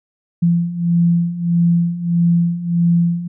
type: beating tone pair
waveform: sine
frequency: 170 / 171.6 Hz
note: F3 / F3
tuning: -46 / -30 cents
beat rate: 1.6 Hz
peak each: -18 / -14 dBFS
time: 0.42-3.28 s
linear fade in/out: 10 ms
effects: none